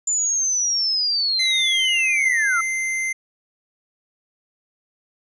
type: linear sweep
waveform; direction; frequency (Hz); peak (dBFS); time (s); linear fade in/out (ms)
sine; down; 7130 to 1300; -18; 0.07-2.61; 5
type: tone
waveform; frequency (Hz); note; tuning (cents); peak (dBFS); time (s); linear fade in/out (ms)
square; 2080; C7; -11; -22; 1.39-3.13; 10
effects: resampled to 24000 Hz